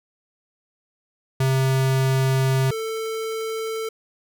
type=tone pair in turn; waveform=square; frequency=132.7 / 444.3 Hz; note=C3 / A4; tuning=+25 / +17 cents; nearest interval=octave + major sixth; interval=2092 cents; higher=second; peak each=-18 / -26 dBFS; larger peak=first; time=1.4-2.71 / 2.71-3.89 s; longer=first; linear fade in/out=5 ms; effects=none